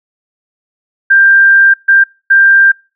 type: tone bursts at uneven times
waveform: sine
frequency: 1586 Hz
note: G6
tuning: 20 cents sharp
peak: -3 dBFS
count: 3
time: 1.1-1.74 / 1.88-2.04 / 2.3-2.72 s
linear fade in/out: 10 ms
effects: noise-tail reverb RT60 0.3 s tail -25 dB re dry